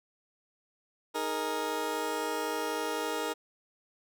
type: chord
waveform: 20% pulse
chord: D# suspended fourth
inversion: none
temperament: just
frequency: 311.1 / 414.8 / 466.7 Hz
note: D#4 / G#4 / A#4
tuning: 0 / -2 / +2 cents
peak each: -32 / -32 / -29 dBFS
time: 1.14-3.34 s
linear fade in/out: 20 ms
effects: none